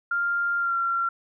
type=tone with pitch glide; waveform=sine; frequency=1396.9 to 1370.5 Hz; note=F6 to F6; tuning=0 to -33 cents; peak=-22 dBFS; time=0.11-1.09 s; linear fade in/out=5 ms; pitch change=-33 cents; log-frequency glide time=0.58-0.75 s; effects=none